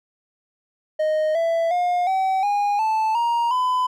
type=tone with pitch steps; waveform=triangle; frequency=620 / 664.5 / 712.2 / 763.3 / 818.1 / 876.8 / 939.7 / 1007.2 Hz; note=D#5 / E5 / F5 / G5 / G#5 / A5 / A#5 / B5; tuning=-6 / +14 / +34 / -46 / -26 / -6 / +14 / +34 cents; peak=-16 dBFS; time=0.99-3.87 s; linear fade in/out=10 ms; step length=360 ms; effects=none